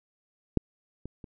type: clicks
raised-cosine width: 3 ms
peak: -9 / -25 / -30 dBFS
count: 3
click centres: 0.573 / 1.056 / 1.242 s
effects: none